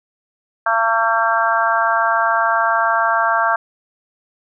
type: harmonic tone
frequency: 226.7 Hz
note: A#3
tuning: 48 cents flat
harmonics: 3 / 4 / 5 / 6 / 7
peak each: -20 / -20 / -20 / -20 / -20 dBFS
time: 0.66-3.56 s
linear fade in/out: 5 ms
effects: none